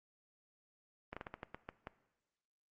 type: slowing click train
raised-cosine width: 0.5 ms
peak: -28 dBFS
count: 9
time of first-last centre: 1.13-1.871 s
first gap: 36 ms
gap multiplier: 1.26
effects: noise-tail reverb RT60 1.0 s tail -17 dB re dry + Opus 24 kbps